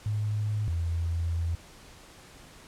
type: tone pair in turn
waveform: sine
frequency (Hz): 105.7 / 83.89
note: G#2 / E2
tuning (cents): +31 / +31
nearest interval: major third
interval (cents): 400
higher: first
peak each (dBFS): -26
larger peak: neither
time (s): 0.06-0.68 / 0.68-1.55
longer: second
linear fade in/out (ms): 0
effects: pink hiss -51 dBFS RMS until 2.67 s + low-pass 10000 Hz 12 dB/octave